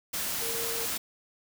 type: tone in noise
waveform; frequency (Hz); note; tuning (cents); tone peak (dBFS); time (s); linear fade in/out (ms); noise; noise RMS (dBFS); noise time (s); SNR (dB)
sine; 459.8; A#4; -24; -37; 0.41-0.86; 10; white; -32; 0.13-0.98; -8
effects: none